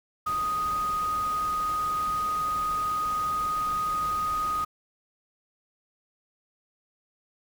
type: tone in noise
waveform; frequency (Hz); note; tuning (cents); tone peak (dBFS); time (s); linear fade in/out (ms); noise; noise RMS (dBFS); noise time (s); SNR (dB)
sine; 1244.5; D#6; 0; -25; 0.26-4.65; 10; pink; -41; 0.26-4.65; +13
effects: none